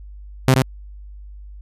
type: tone with echo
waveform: sawtooth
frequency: 130.81 Hz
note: C3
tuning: in tune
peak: -6 dBFS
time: 0.48-0.54 s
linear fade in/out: 0 ms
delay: 80 ms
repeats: 1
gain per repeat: -3 dB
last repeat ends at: 0.62 s
effects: added 50 Hz sine -35 dBFS peak until 1.61 s + resampled to 32000 Hz